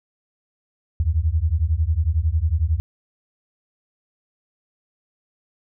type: beating tone pair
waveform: sine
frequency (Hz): 74.6 / 85.6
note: D2 / F2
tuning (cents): +28 / -34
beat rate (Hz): 11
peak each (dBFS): -20 / -20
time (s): 1-2.8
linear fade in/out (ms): 0
effects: none